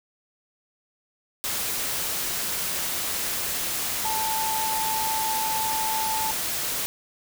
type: tone in noise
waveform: sine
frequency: 880 Hz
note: A5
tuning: in tune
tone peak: -26 dBFS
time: 4.05-6.31 s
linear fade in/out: 0 ms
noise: white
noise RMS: -28 dBFS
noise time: 1.44-6.86 s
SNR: -1 dB
effects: none